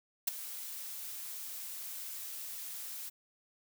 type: noise with ADSR envelope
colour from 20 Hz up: blue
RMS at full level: -28 dBFS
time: 0.27-3.1 s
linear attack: 10 ms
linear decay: 13 ms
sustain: -15 dB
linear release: 17 ms
effects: none